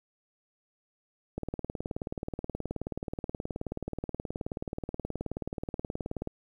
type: click train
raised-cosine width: 2 ms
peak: -20 dBFS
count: 93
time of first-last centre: 1.38-6.274 s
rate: 18.8 Hz
effects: 10-bit